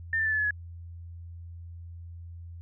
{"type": "tone with pitch steps", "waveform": "sine", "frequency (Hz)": [1799, 1776.3, 1753.9, 1731.7, 1709.8, 1688.2], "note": ["A6", "A6", "A6", "A6", "G#6", "G#6"], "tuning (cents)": [38, 16, -6, -28, 50, 28], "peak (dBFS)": -24, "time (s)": [0.13, 0.508], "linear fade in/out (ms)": 2, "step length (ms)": 63, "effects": ["added 85 Hz sine -40 dBFS peak until 2.61 s"]}